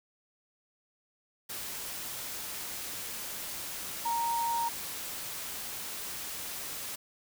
sine tone in noise, 932.3 Hz, A#5, in tune, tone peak -28 dBFS, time 4.05-4.69 s, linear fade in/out 10 ms, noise white, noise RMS -39 dBFS, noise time 1.49-6.96 s, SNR +8 dB, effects none

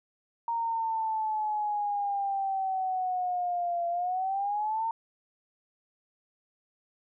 sine exponential two-way sweep, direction down then up, 932.3 to 685 to 917 Hz, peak -27 dBFS, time 0.48-4.91 s, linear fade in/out 2 ms, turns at 3.88 s, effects none

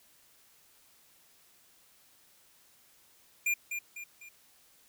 square tone with echo, 2401 Hz, D7, 38 cents sharp, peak -27 dBFS, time 3.46-3.54 s, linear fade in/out 5 ms, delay 250 ms, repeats 3, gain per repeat -7 dB, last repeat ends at 4.29 s, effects white hiss -63 dBFS RMS until 4.88 s

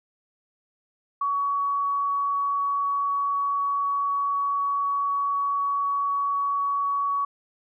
sine tone, 1126 Hz, C#6, 27 cents sharp, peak -22 dBFS, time 1.21-7.25 s, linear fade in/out 5 ms, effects none

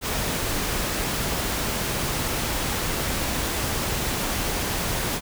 pink noise, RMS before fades -26 dBFS, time 0.01-5.21 s, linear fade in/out 50 ms, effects none

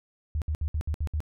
sine tone bursts, 76.2 Hz, D#2, 36 cents flat, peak -25 dBFS, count 7, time 0.35-1.204 s, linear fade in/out 0 ms, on 68 ms, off 63 ms, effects none

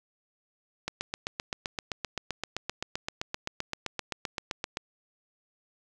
click train, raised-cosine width 0.2 ms, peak -14 dBFS, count 31, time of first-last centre 0.88-4.771 s, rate 7.71 Hz, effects none

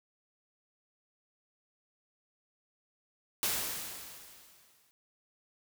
white noise with exponential decay, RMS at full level -30 dBFS, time 3.43-4.91 s, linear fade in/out 0 ms, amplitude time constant 320 ms, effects none

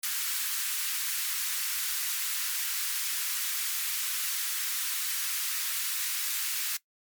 white high-pass noise, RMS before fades -31 dBFS, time 0.03-6.77 s, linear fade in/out 5 ms, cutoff 1300 Hz, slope 24 dB/octave, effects noise-tail reverb RT60 0.1 s tail -19 dB re dry + MP3 96 kbps

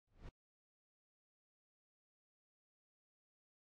brown noise with exponential growth, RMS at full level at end -45 dBFS, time 0.07-0.29 s, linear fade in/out 5 ms, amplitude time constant 47 ms, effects low-pass 5000 Hz 12 dB/octave + AAC 48 kbps

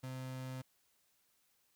35% pulse tone, 129.7 Hz, C3, 15 cents flat, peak -40 dBFS, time 0.03-0.62 s, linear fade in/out 10 ms, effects white hiss -75 dBFS RMS until 1.75 s

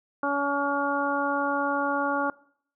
harmonic tone, 282.9 Hz, C#4, 35 cents sharp, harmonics 1 / 2 / 3 / 4 / 5, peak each -30 / -30 / -30 / -30 / -30 dBFS, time 0.23-2.3 s, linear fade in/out 2 ms, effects noise-tail reverb RT60 0.6 s tail -22 dB re dry

